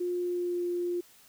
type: tone with pitch glide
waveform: sine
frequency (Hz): 355.2 to 351.3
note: F4 to F4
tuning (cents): +29 to +10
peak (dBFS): -28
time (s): 0-1.01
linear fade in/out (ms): 10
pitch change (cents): -19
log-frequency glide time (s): 0.18-0.63
effects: white hiss -58 dBFS RMS until 1.28 s